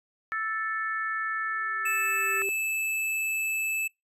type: harmonic tone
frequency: 440 Hz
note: A4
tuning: in tune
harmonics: 3 / 4 / 5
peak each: -31 / -30 / -41 dBFS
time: 0.32-2.42 s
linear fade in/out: 0 ms
type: tone with exponential growth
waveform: sine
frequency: 392 Hz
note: G4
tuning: in tune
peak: -32 dBFS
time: 1.2-2.49 s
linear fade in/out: 0 ms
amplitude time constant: 280 ms
type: tone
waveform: square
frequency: 2621 Hz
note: E7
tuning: 11 cents flat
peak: -27 dBFS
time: 1.85-3.88 s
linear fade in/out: 10 ms
effects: noise-tail reverb RT60 0.2 s tail -24 dB re dry + resampled to 32000 Hz